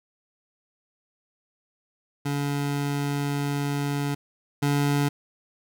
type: tone pair in turn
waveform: 25% pulse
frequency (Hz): 142.7 / 143.28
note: D3 / D3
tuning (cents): -49 / -42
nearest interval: unison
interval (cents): 7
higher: second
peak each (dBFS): -21 / -17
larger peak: second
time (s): 2.25-4.15 / 4.62-5.09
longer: first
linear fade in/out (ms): 10
effects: none